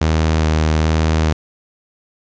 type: tone with vibrato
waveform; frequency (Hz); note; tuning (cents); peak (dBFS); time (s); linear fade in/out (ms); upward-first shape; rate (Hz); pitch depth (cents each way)
sawtooth; 78.7; D#2; +20; -9; 0.01-1.33; 5; square; 1.2; 11
effects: resampled to 16000 Hz + 8-bit